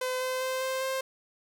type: tone with pitch steps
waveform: sawtooth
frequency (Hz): 510 / 514.4 / 518.9 / 523.4 / 528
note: C5 / C5 / C5 / C5 / C5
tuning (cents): -44 / -30 / -14 / 0 / +16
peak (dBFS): -25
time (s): 0.01-1.01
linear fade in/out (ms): 5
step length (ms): 200
effects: none